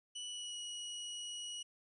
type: tone with pitch glide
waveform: sawtooth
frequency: 2960 to 2913 Hz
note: F#7 to F#7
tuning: 0 to -28 cents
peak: -39 dBFS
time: 0.15-1.63 s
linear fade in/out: 10 ms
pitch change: -28 cents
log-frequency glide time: 0.26-0.57 s
effects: resampled to 24000 Hz